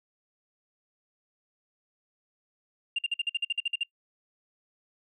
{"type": "tone bursts", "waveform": "sine", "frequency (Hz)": 2794, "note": "F7", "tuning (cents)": 0, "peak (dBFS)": -23, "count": 12, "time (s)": [2.96, 3.834], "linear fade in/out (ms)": 5, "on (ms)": 27, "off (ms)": 50, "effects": ["noise-tail reverb RT60 0.1 s tail -26 dB re dry", "tanh soft clip ceiling -22 dBFS"]}